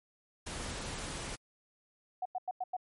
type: noise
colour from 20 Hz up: pink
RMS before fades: -40 dBFS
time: 0.46-1.36 s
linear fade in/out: 10 ms
type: tone bursts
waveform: sine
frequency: 737 Hz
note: F#5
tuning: 7 cents flat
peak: -32 dBFS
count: 5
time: 2.22-2.767 s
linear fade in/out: 5 ms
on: 35 ms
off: 93 ms
effects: MP3 48 kbps